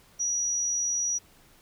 sine tone, 5810 Hz, F#8, 32 cents flat, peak -25 dBFS, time 0.19-1.19 s, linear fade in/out 20 ms, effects pink hiss -58 dBFS RMS until 1.61 s

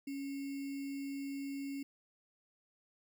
sine tone with sample-and-hold, 277.2 Hz, C#4, in tune, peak -38 dBFS, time 0.07-1.83 s, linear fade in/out 5 ms, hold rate 2450 Hz, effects none

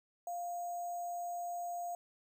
sine tone with sample-and-hold, 698.5 Hz, F5, in tune, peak -37 dBFS, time 0.27-1.95 s, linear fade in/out 2 ms, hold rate 7350 Hz, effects none

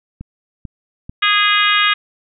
click train, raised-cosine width 5 ms, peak -17 dBFS, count 3, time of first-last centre 0.21-1.095 s, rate 2.26 Hz
harmonic tone, 412.8 Hz, G#4, 10 cents flat, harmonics 3 / 4 / 5 / 6 / 7 / 8 / 9, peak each -17 / -18 / -19 / -20 / -20 / -21 / -22 dBFS, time 1.22-1.94 s, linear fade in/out 10 ms
effects none

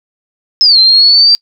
sine exponential two-way sweep, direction down then up, 5260 to 4096 to 4716 Hz, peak -3 dBFS, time 0.61-1.35 s, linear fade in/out 0 ms, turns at 0.79 s, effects noise-tail reverb RT60 0.1 s tail -25 dB re dry

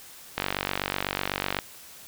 click train, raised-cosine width 0.3 ms, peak -9 dBFS, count 59, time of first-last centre 0.38-1.588 s, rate 48 Hz, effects white hiss -47 dBFS RMS until 2.07 s

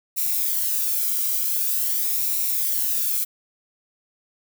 violet noise with flanger, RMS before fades -23 dBFS, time 0.16-3.25 s, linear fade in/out 20 ms, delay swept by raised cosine 0.62 to 1.13 ms, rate 0.46 Hz, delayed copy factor -0.5, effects none

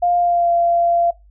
sine tone with pitch glide, 703 to 687.3 Hz, F5 to F5, +11 to -28 cents, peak -13 dBFS, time 0.02-1.11 s, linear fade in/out 10 ms, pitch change -39 cents, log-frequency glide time 0.17-0.51 s, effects noise-tail reverb RT60 0.2 s tail -19 dB re dry + added 50 Hz sine -45 dBFS peak until 1.3 s

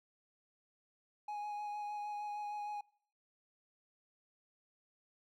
triangle tone with vibrato, 832 Hz, G#5, 3 cents sharp, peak -37 dBFS, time 1.28-2.81 s, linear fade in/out 5 ms, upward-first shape sine, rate 6.5 Hz, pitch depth 14 cents each way, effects noise-tail reverb RT60 0.6 s tail -26 dB re dry

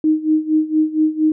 sine tone with tremolo, 311.1 Hz, D#4, in tune, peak -10 dBFS, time 0.04-1.32 s, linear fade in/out 2 ms, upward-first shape sine, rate 4.3 Hz, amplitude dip 85%, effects none

